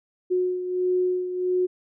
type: beating tone pair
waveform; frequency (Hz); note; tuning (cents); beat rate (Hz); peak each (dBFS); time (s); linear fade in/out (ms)
sine; 364.1 / 365.6; F#4 / F#4; -28 / -21; 1.5; -22 / -29; 0.3-1.67; 20
effects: none